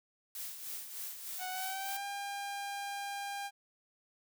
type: noise with tremolo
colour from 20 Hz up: blue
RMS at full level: -41 dBFS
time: 0.35-1.97 s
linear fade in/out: 2 ms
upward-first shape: sine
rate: 3.3 Hz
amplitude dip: 55%
type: tone with pitch glide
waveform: sawtooth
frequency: 740 to 802.3 Hz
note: F#5 to G5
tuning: 0 to +40 cents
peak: -34 dBFS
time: 1.38-3.51 s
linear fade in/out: 50 ms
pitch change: +140 cents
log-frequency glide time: 1.49-2.04 s
effects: none

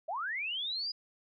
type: linear sweep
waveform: sine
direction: up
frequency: 590 to 4978 Hz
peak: -33 dBFS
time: 0.08-0.92 s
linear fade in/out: 10 ms
effects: none

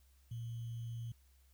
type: tone with sample-and-hold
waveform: sine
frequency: 116.54 Hz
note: A#2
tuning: in tune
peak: -40 dBFS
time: 0.31-1.12 s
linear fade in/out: 5 ms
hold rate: 3150 Hz
effects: added 66 Hz sine -64 dBFS peak until 1.53 s + white hiss -74 dBFS RMS until 1.53 s

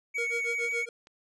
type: tone with vibrato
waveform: triangle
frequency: 2243 Hz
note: C#7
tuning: 20 cents sharp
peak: -27 dBFS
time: 0.14-0.86 s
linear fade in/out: 20 ms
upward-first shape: sine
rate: 5.7 Hz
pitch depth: 18 cents each way
type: tone with tremolo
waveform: square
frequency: 470 Hz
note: A#4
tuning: 14 cents sharp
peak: -32 dBFS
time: 0.18-0.89 s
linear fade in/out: 2 ms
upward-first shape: sine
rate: 7.1 Hz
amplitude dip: 100%
type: clicks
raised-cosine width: 0.2 ms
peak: -35 dBFS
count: 3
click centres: 0.647 / 0.713 / 1.071 s
effects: resampled to 24000 Hz

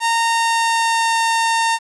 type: tone with pitch glide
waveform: sawtooth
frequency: 921 to 913.1 Hz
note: A#5 to A#5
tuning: -21 to -36 cents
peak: -11 dBFS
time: 0-1.79 s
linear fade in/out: 50 ms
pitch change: -15 cents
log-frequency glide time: 0.22-1.19 s
effects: resampled to 24000 Hz + 8-bit

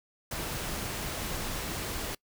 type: noise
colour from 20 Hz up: pink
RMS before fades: -35 dBFS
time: 0.31-2.15 s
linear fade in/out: 5 ms
effects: noise-tail reverb RT60 0.1 s tail -24 dB re dry

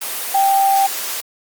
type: tone in noise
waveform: sine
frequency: 784 Hz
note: G5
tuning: in tune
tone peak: -11 dBFS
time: 0.34-0.87 s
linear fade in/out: 10 ms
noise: white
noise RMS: -24 dBFS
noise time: 0.01-1.21 s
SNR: +10 dB
effects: high-pass 400 Hz 12 dB/octave + Opus 24 kbps

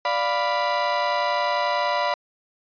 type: chord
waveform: 35% pulse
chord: B diminished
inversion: first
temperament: equal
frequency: 587.3 / 698.5 / 987.8 Hz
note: D5 / F5 / B5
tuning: 0 / 0 / 0 cents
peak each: -24 / -25 / -22 dBFS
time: 0.05-2.14 s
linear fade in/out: 2 ms
effects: resampled to 11025 Hz

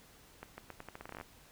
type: accelerating click train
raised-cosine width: 0.5 ms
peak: -29 dBFS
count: 15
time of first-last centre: 0.43-1.212 s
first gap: 150 ms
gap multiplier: 0.82
effects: pink hiss -60 dBFS RMS until 1.51 s

